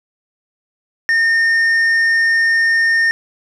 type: tone with tanh clipping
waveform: triangle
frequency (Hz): 1825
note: A#6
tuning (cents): -37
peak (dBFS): -12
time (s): 1.09-3.11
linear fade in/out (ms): 0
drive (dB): 9
effects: none